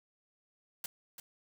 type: noise with echo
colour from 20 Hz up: white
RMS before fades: -39 dBFS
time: 0.84-0.86 s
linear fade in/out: 2 ms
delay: 340 ms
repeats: 1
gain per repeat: -9 dB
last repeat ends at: 1.2 s
effects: none